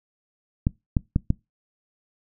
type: clicks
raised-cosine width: 5 ms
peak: -7 dBFS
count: 4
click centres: 0.669 / 0.968 / 1.161 / 1.304 s
effects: noise-tail reverb RT60 0.2 s tail -23 dB re dry